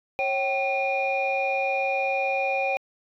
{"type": "tone cluster", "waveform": "sine", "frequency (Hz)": [546, 773, 2429], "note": ["C#5", "G5", "D#7"], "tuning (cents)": [-26, -24, -42], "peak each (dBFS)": -26, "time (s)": [0.19, 2.77], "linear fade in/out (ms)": 0, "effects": ["tanh soft clip ceiling -16 dBFS"]}